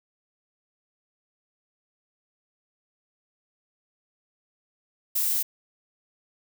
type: noise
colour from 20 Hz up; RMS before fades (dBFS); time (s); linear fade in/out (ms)
violet; -25; 5.15-5.43; 10
effects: none